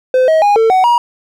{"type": "tone with pitch steps", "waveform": "triangle", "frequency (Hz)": [513, 636, 820, 448.8, 748, 954], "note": ["C5", "D#5", "G#5", "A4", "F#5", "A#5"], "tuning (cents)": [-34, 38, -22, 34, 19, 40], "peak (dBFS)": -5, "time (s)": [0.14, 0.98], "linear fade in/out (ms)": 2, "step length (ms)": 140, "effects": []}